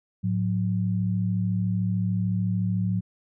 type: tone pair together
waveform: sine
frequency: 108 / 181.63 Hz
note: A2 / F#3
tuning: -32 / -32 cents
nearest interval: major sixth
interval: 900 cents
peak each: -25 dBFS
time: 0.23-3.01 s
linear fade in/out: 20 ms
effects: none